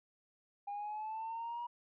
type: linear sweep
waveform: sine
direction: up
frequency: 806 to 962 Hz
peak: -37 dBFS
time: 0.67-1.67 s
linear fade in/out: 10 ms
effects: tanh soft clip ceiling -36 dBFS